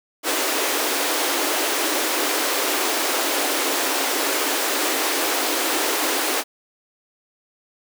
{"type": "high-pass noise", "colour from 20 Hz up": "pink", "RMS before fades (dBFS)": -22, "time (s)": [0.23, 6.44], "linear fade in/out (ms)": 50, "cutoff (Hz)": 270, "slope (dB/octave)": 96, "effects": []}